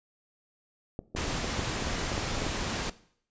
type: clicks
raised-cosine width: 2 ms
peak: -21 dBFS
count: 11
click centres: 0.991 / 1.15 / 1.444 / 1.593 / 1.824 / 1.871 / 1.984 / 2.118 / 2.179 / 2.421 / 2.466 s
type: noise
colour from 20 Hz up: pink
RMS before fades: -32 dBFS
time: 1.16-2.9 s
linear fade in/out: 5 ms
effects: noise-tail reverb RT60 0.6 s tail -18 dB re dry + resampled to 16000 Hz